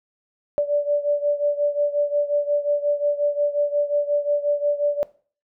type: beating tone pair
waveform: sine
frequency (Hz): 581 / 586.6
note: D5 / D5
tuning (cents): -19 / -2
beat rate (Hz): 5.6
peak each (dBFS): -20 / -23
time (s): 0.58-5.03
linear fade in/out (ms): 0
effects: noise-tail reverb RT60 0.4 s tail -19 dB re dry